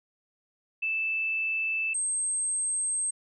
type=tone pair in turn; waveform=sine; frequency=2637 / 8372 Hz; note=E7 / C9; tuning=0 / 0 cents; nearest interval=octave + minor sixth; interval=2000 cents; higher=second; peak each=-26 dBFS; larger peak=neither; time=0.82-1.94 / 1.94-3.11 s; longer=second; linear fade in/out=10 ms; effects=none